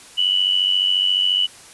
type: tone with amplitude modulation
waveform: sine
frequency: 2960 Hz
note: F#7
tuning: in tune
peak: -12 dBFS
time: 0.17-1.47 s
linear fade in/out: 20 ms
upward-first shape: sine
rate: 94.3 Hz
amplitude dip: 70%
effects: white hiss -43 dBFS RMS until 1.73 s + resampled to 24000 Hz